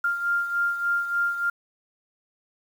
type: beating tone pair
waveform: sine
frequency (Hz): 1396.9 / 1400.3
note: F6 / F6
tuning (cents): 0 / +4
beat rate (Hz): 3.4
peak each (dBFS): -23 / -30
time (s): 0.04-1.5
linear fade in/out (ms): 5
effects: 8-bit